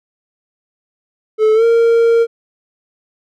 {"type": "tone with pitch glide", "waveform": "triangle", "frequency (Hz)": [433.9, 462.4], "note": ["A4", "A#4"], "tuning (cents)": [-24, -14], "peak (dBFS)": -6, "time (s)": [1.38, 2.27], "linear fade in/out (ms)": 50, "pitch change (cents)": 110, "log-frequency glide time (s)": [1.54, 1.64], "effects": []}